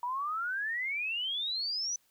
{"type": "exponential sweep", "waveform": "sine", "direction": "up", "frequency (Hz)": [949, 6050], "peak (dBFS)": -31, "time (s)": [0.03, 1.96], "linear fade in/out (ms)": 2, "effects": ["white hiss -70 dBFS RMS until 2.1 s"]}